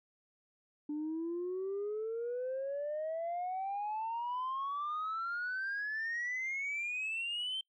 sine exponential sweep, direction up, 293.7 to 3136 Hz, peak -33 dBFS, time 0.89-7.61 s, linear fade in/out 5 ms, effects noise-tail reverb RT60 0.1 s tail -24 dB re dry + tanh soft clip ceiling -32 dBFS

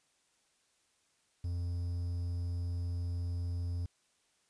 triangle tone with quantisation, 87.31 Hz, F2, in tune, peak -31 dBFS, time 1.44-3.86 s, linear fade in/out 5 ms, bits 10, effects white hiss -73 dBFS RMS until 4.49 s + resampled to 22050 Hz

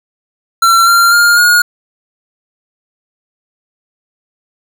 square tone with pitch steps, 1355 / 1381.9 / 1409.3 / 1437.2 Hz, E6 / F6 / F6 / F6, +47 / -19 / +15 / +49 cents, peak -6 dBFS, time 0.62-1.62 s, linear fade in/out 5 ms, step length 250 ms, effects none

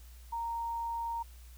sine tone, 928 Hz, A#5, 8 cents flat, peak -33 dBFS, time 0.32-1.23 s, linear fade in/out 10 ms, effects added 60 Hz sine -49 dBFS peak until 1.57 s + white hiss -61 dBFS RMS until 1.57 s

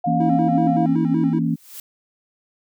sine tone with pitch glide, 710 to 703.5 Hz, F5 to F5, +28 to +12 cents, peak -20 dBFS, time 0.04-0.86 s, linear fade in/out 5 ms, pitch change -16 cents, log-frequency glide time 0.26-0.48 s
sine chord, A# diminished, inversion second, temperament equal, 164.81 / 233.1 / 277.2 Hz, E3 / A#3 / C#4, 0 / 0 / 0 cents, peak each -21 / -22 / -24 dBFS, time 0.06-1.56 s, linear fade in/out 20 ms
triangle tone with vibrato, 293.7 Hz, D4, in tune, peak -18 dBFS, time 0.2-1.39 s, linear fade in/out 5 ms, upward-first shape square, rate 5.3 Hz, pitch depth 160 cents each way
blue noise with exponential growth, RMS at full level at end -33 dBFS, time 1.39-1.8 s, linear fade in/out 2 ms, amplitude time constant 87 ms
effects none

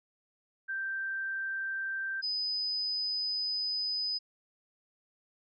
sine tone pair in turn, 1568 / 5004 Hz, G6 / D#8, 0 / +9 cents, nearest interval octave + minor sixth, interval 2009 cents, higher second, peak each -32 / -30 dBFS, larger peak second, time 0.68-2.22 / 2.22-4.19 s, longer second, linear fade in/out 20 ms, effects none

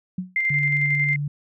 sine tone with exponential decay, 183.7 Hz, F#3, 12 cents flat, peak -21 dBFS, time 0.18-0.36 s, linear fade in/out 5 ms, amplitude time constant 39 ms
sine tone with tremolo, 2093 Hz, C7, in tune, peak -18 dBFS, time 0.36-1.16 s, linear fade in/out 2 ms, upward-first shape square, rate 11 Hz, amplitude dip 30%
sine tone, 145.2 Hz, D3, 19 cents flat, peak -23 dBFS, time 0.5-1.28 s, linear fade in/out 5 ms
effects none

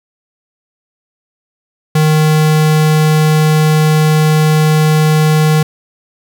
square tone, 154.8 Hz, D#3, 9 cents flat, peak -8 dBFS, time 1.95-5.63 s, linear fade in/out 5 ms, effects 7-bit

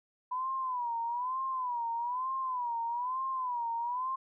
sine tone with vibrato, 990 Hz, B5, 4 cents sharp, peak -31 dBFS, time 0.31-4.16 s, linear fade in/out 10 ms, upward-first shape sine, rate 1.1 Hz, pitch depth 120 cents each way, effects none

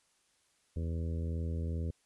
harmonic tone, 82.41 Hz, E2, in tune, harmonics 1 / 2 / 3 / 4 / 5 / 6 / 7, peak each -33 / -41 / -45 / -50 / -49 / -50 / -57 dBFS, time 0.76-1.91 s, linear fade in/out 5 ms, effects white hiss -72 dBFS RMS until 2.05 s + resampled to 24000 Hz

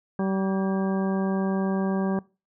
harmonic tone with a mistuned harmonic, 192.2 Hz, G3, 34 cents flat, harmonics 1 / 2 / 3 / 4 / 5 / 6 / 8, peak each -24 / -30 / -34 / -36 / -38 / -40 / -42 dBFS, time 0.19-2.19 s, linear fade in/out 2 ms, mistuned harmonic 8, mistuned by +74 cents, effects noise-tail reverb RT60 0.3 s tail -22 dB re dry

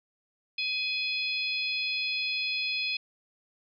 harmonic tone with a mistuned harmonic, 837 Hz, G#5, 13 cents sharp, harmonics 3 / 4 / 5 / 6, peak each -30 / -35 / -35 / -39 dBFS, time 0.58-2.97 s, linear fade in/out 5 ms, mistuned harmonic 4, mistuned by +18 cents, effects none

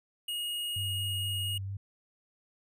square tone, 2872 Hz, F7, 48 cents sharp, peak -33 dBFS, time 0.28-1.58 s, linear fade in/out 5 ms
sine tone with vibrato, 98 Hz, G2, in tune, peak -34 dBFS, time 0.76-1.77 s, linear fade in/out 5 ms, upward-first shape sine, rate 4.3 Hz, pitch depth 21 cents each way
effects none

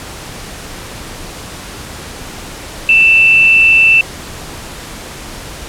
sine tone with amplitude modulation, 2665 Hz, E7, 18 cents sharp, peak -3 dBFS, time 2.89-4.01 s, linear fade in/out 2 ms, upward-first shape sine, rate 238 Hz, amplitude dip 30%, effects pink hiss -28 dBFS RMS until 5.68 s + low-pass 11000 Hz 12 dB/octave

